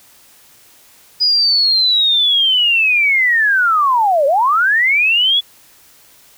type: linear two-way sweep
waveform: sine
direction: down then up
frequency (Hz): 4978 to 534 to 3441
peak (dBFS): -10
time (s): 1.2-5.41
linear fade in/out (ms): 20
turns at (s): 4.26
effects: white hiss -47 dBFS RMS until 6.37 s